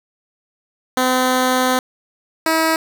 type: tone pair in turn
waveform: 10% pulse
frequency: 255.5 / 321.9 Hz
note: C4 / E4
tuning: -41 / -41 cents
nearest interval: major third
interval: 400 cents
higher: second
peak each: -6 / -6 dBFS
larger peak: neither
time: 0.97-1.79 / 2.46-2.76 s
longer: first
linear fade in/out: 2 ms
effects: none